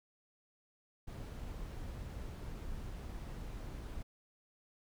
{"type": "noise", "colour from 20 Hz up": "brown", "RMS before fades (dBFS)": -44, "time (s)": [1.07, 4.03], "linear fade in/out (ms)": 10, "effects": []}